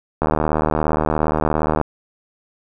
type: click train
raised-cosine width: 1 ms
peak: -4 dBFS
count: 124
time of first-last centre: 0.22-1.813 s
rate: 77.2 Hz
effects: none